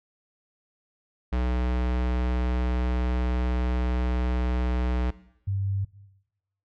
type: tone pair in turn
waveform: square / sine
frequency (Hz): 61.74 / 98.01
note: B1 / G2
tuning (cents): 0 / 0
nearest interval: minor sixth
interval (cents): 800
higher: second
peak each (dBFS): -24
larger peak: neither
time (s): 1.32-5.11 / 5.47-5.85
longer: first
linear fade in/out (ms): 10
effects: noise-tail reverb RT60 0.9 s tail -18 dB re dry + low-pass 3000 Hz 12 dB/octave